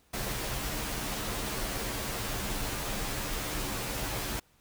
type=noise with comb filter; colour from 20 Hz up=pink; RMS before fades=-34 dBFS; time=0.13-4.4 s; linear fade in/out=10 ms; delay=12 ms; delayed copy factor=-0.7; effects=pink hiss -66 dBFS RMS until 4.6 s